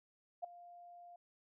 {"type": "tone with ADSR envelope", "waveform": "sine", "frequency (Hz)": 700, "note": "F5", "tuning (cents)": 4, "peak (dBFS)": -35, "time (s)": [0.42, 1.16], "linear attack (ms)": 22, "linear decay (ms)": 6, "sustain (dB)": -18, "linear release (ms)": 4, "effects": []}